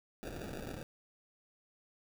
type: noise with sample-and-hold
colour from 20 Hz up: white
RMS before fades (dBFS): -43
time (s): 0.23-0.83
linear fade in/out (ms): 0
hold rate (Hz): 1050
effects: none